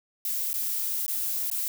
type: noise with dropouts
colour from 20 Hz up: violet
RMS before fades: -29 dBFS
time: 0.25-1.68 s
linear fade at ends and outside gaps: 1 ms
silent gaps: 0.531-0.54 / 1.064-1.08 / 1.501-1.514 s
effects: none